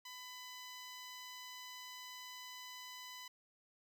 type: tone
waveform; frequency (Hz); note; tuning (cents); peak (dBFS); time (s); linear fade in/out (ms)
10% pulse; 1001; B5; +23; -40; 0.05-3.28; 5
effects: none